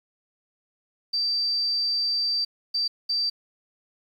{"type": "tone bursts at uneven times", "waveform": "sine", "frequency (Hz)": 4665, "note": "D8", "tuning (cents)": -12, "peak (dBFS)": -22, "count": 3, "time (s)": [[1.13, 2.45], [2.74, 2.88], [3.09, 3.3]], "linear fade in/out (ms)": 10, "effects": ["9-bit"]}